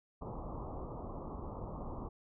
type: low-pass noise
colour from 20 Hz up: pink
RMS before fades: -43 dBFS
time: 0.21-2.09 s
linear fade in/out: 10 ms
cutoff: 1200 Hz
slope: 96 dB/octave
effects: none